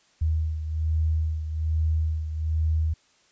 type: beating tone pair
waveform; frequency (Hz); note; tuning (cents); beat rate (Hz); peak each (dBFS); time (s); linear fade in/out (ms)
sine; 78.8 / 80; D#2 / D#2; +23 / +49; 1.2; -23 / -30; 0.21-2.94; 10
effects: white hiss -62 dBFS RMS until 3.31 s + resampled to 16000 Hz